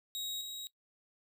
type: tone pair in turn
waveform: sawtooth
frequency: 3800 / 3814 Hz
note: A#7 / A#7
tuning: +33 / +39 cents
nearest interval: unison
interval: 6 cents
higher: second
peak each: -34 / -38 dBFS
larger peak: first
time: 0.15-0.41 / 0.41-0.67 s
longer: neither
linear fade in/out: 0 ms
effects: noise-tail reverb RT60 0.1 s tail -19 dB re dry